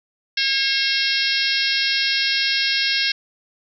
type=harmonic tone with a mistuned harmonic; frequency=542 Hz; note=C#5; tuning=39 cents flat; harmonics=3 / 4 / 5 / 6 / 7 / 8 / 9 / 10; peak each=-26 / -26 / -26 / -26 / -26 / -26 / -26 / -26 dBFS; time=0.37-3.12 s; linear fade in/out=5 ms; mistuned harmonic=8; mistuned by=-31 cents; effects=none